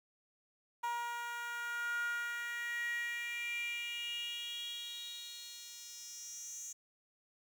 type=tone with high-pass filter sweep; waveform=10% pulse; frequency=474.7 Hz; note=A#4; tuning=31 cents sharp; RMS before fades=-41 dBFS; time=0.83-6.73 s; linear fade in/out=10 ms; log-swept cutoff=970 to 6500 Hz; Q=7.3; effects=11-bit